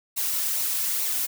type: noise with flanger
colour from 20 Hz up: blue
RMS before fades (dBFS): -26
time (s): 0.16-1.27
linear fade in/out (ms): 20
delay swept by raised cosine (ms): 0.6 to 2.6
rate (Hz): 2.3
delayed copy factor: -0.5
effects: none